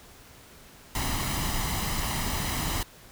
pink noise with comb filter, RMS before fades -29 dBFS, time 0.95-2.83 s, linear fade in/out 2 ms, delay 1 ms, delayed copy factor +0.55, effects pink hiss -51 dBFS RMS until 3.11 s

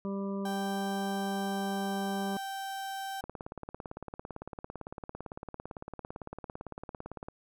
harmonic tone, 197.3 Hz, G3, 11 cents sharp, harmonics 1 / 2 / 3 / 5 / 6, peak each -33 / -39 / -43 / -47 / -49 dBFS, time 0.05-2.37 s, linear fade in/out 0 ms
35% pulse tone with pitch glide, 784 to 778.6 Hz, G5 to G5, 0 to -12 cents, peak -34 dBFS, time 0.45-3.21 s, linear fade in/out 5 ms, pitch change -12 cents, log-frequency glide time 0.91-2.96 s
click train, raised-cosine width 1 ms, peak -26 dBFS, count 73, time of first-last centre 3.24-7.285 s, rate 17.8 Hz
effects none

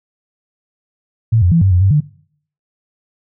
sine tone with pitch steps, 112.3 / 88.8 / 166.6 / 96.5 / 89.4 / 97 / 149 Hz, A2 / F2 / E3 / G2 / F2 / G2 / D3, +36 / +29 / +19 / -27 / +41 / -18 / +25 cents, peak -8 dBFS, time 1.32-2.006 s, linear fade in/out 10 ms, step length 98 ms, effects noise-tail reverb RT60 0.6 s tail -22 dB re dry

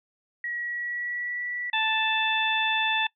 sine tone with pitch glide, 1914 to 1954.2 Hz, A#6 to B6, +45 to -19 cents, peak -29 dBFS, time 0.44-1.7 s, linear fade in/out 2 ms, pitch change +36 cents, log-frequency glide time 0.55-1.44 s
harmonic tone, 880 Hz, A5, in tune, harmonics 1 / 2 / 3 / 4, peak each -28 / -28 / -28 / -28 dBFS, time 1.73-3.07 s, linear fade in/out 5 ms
effects noise-tail reverb RT60 0.1 s tail -22 dB re dry

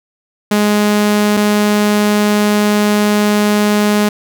sawtooth tone pair in turn, 208.4 / 208.4 Hz, G#3 / G#3, +6 / +6 cents, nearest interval unison, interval 0 cents, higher neither, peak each -6 dBFS, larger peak neither, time 0.51-1.37 / 1.37-4.09 s, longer second, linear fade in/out 5 ms, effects none

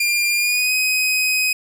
sawtooth tone with pitch glide, 2398 to 2516 Hz, D7 to D#7, +36 to +19 cents, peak -13 dBFS, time 0-1.53 s, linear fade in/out 5 ms, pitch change +83 cents, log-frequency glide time 0.36-0.73 s, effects none

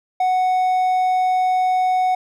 triangle tone, 740 Hz, F#5, in tune, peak -13 dBFS, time 0.2-2.15 s, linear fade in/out 5 ms, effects none

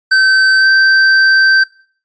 square tone with pitch glide, 1542 to 1555.4 Hz, G6 to G6, -29 to -14 cents, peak -7 dBFS, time 0.11-1.64 s, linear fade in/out 10 ms, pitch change +15 cents, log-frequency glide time 0.57-0.68 s, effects noise-tail reverb RT60 0.5 s tail -23 dB re dry + resampled to 16000 Hz

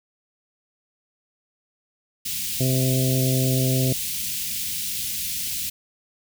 white band-stop noise, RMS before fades -28 dBFS, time 2.25-5.7 s, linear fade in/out 10 ms, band 220 to 2500 Hz, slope 24 dB/octave
harmonic tone, 130 Hz, C3, 11 cents flat, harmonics 1 / 2 / 3 / 4 / 5, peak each -20 / -26 / -30 / -32 / -34 dBFS, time 2.6-3.93 s, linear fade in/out 5 ms
effects none

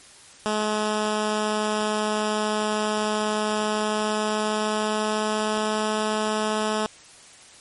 10% pulse tone with pitch glide, 213 to 214.9 Hz, G#3 to A3, +44 to -41 cents, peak -14 dBFS, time 0.46-6.86 s, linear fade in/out 0 ms, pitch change +15 cents, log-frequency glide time 3.6-5.89 s, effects white hiss -48 dBFS RMS until 7.6 s + MP3 48 kbps

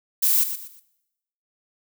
violet noise with echo, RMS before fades -19 dBFS, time 0.22-0.44 s, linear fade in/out 10 ms, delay 120 ms, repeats 3, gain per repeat -10 dB, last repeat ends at 0.8 s, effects noise-tail reverb RT60 0.9 s tail -21 dB re dry

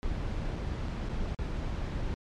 brown noise with dropouts, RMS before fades -33 dBFS, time 0.03-2.14 s, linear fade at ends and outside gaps 0 ms, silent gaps 0.558-0.562 / 0.884-0.889 / 1.088-1.094 / 1.346-1.388 s, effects low-pass 5000 Hz 12 dB/octave + MP3 64 kbps

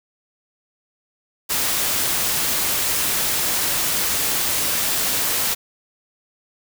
white noise, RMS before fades -21 dBFS, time 1.49-5.55 s, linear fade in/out 20 ms, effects none

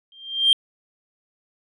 sine tone with exponential growth, 3180 Hz, G7, 24 cents sharp, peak -8 dBFS, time 0.12-0.53 s, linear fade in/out 1 ms, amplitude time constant 87 ms, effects tanh soft clip ceiling -9 dBFS

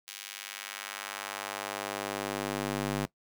square tone with high-pass filter sweep, 50 Hz, G1, 35 cents sharp, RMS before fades -36 dBFS, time 0.07-3.06 s, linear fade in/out 10 ms, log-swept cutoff 3300 to 160 Hz, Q 0.78, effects noise-tail reverb RT60 0.1 s tail -19 dB re dry

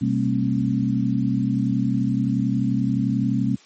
sine tone cluster, 127.2 / 197.1 / 228.5 / 268.7 Hz, C3 / G3 / A#3 / C4, -48 / +10 / -34 / +46 cents, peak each -24 dBFS, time 0.01-3.56 s, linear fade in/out 10 ms, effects white hiss -51 dBFS RMS until 3.65 s + MP3 32 kbps

